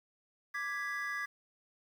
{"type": "chord", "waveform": "triangle", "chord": "G# diminished", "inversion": "second", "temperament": "equal", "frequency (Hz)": [1174.7, 1661.2, 1975.5], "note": ["D6", "G#6", "B6"], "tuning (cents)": [0, 0, 0], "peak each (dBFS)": [-40, -36, -38], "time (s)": [0.54, 1.26], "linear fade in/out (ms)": 10, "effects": ["10-bit"]}